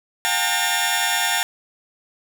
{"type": "tone cluster", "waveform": "15% pulse", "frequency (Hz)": [715, 796, 909, 1828, 3430], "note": ["F5", "G5", "A#5", "A#6", "A7"], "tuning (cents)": [41, 26, -44, -34, -45], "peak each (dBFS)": -19, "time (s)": [0.25, 1.43], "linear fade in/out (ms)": 0, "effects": ["7-bit"]}